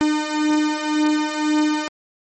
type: beating tone pair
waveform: 45% pulse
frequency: 302.4 / 304.3 Hz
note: D#4 / D#4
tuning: -49 / -38 cents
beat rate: 1.9 Hz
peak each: -22 / -19 dBFS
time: 0.01-1.88 s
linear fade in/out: 0 ms
effects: MP3 32 kbps